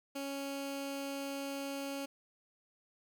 15% pulse tone with notch filter, 277.2 Hz, C#4, in tune, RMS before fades -40 dBFS, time 0.15-2.06 s, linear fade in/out 10 ms, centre 1000 Hz, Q 1.7, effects none

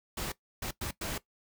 pink noise bursts at uneven times, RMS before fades -36 dBFS, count 4, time 0.17-0.32 / 0.62-0.71 / 0.81-0.91 / 1.01-1.18 s, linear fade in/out 5 ms, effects noise-tail reverb RT60 0.1 s tail -17 dB re dry

